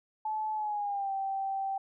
sine tone with pitch glide, 864 to 778.7 Hz, A5 to G5, -32 to -12 cents, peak -30 dBFS, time 0.25-1.78 s, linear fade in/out 5 ms, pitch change -180 cents, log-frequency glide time 0.54-1.12 s, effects none

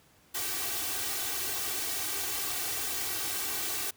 white noise with comb filter, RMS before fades -33 dBFS, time 0.34-3.91 s, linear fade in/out 10 ms, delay 2.6 ms, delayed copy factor +0.9, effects pink hiss -62 dBFS RMS until 3.96 s + high-pass 60 Hz 12 dB/octave

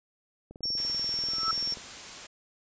click train, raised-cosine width 2 ms, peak -32 dBFS, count 27, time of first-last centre 0.51-1.772 s, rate 20.6 Hz
sine tone, 5480 Hz, F8, 34 cents flat, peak -28 dBFS, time 0.63-1.74 s, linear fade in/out 2 ms
white noise, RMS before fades -42 dBFS, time 0.77-2.27 s, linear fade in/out 10 ms
sine tone with exponential growth, 1318.5 Hz, E6, in tune, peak -23 dBFS, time 1.25-1.51 s, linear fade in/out 2 ms, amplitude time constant 56 ms
effects resampled to 16000 Hz

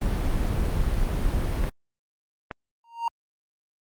brown noise, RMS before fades -24 dBFS, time 0.01-1.7 s, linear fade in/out 10 ms
clicks, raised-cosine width 0.5 ms, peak -17 dBFS, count 2, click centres 1.64 / 2.512 s
triangle tone with exponential growth, 929 Hz, A#5, 6 cents flat, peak -18 dBFS, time 2.84-3.08 s, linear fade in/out 2 ms, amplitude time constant 51 ms
effects Opus 32 kbps

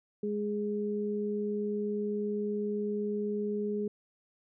sine tone pair together, 207.8 / 415.7 Hz, G#3 / G#4, +1 / +2 cents, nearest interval octave, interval 1201 cents, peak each -33 / -32 dBFS, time 0.23-3.88 s, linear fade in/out 5 ms, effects none

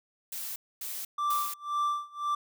blue noise bursts, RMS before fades -37 dBFS, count 3, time 0.32-1.54 s, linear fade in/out 5 ms, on 240 ms, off 250 ms
triangle tone with tremolo, 1174.7 Hz, D6, in tune, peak -23 dBFS, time 1.18-2.35 s, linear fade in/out 5 ms, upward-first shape sine, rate 1.9 Hz, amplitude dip 95%
effects none

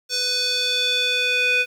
square tone with band-pass filter sweep, 497.1 Hz, B4, 11 cents sharp, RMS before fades -21 dBFS, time 0.09-1.66 s, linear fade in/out 50 ms, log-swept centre 5200 to 2400 Hz, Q 3.5, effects 8-bit

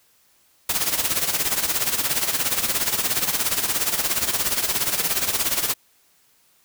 white noise with tremolo, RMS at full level -20 dBFS, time 0.69-5.74 s, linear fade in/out 5 ms, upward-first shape sine, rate 17 Hz, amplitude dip 70%, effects white hiss -60 dBFS RMS until 6.64 s

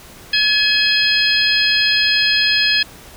sine tone cluster, 1708 / 2551 / 3276 / 4203 / 5040 Hz, G#6 / D#7 / G#7 / C8 / D#8, +48 / +43 / -24 / +7 / +21 cents, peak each -19 dBFS, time 0.33-2.83 s, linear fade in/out 5 ms, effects pink hiss -40 dBFS RMS until 3.16 s

